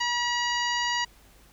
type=harmonic tone with a mistuned harmonic; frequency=963 Hz; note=B5; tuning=44 cents flat; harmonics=1 / 2 / 3 / 4 / 5 / 6 / 7; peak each=-29 / -29 / -32 / -40 / -33 / -42 / -39 dBFS; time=0-1.05 s; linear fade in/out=10 ms; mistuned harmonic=5; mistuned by=-52 cents; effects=added 50 Hz sine -57 dBFS peak until 1.52 s + pink hiss -57 dBFS RMS until 1.52 s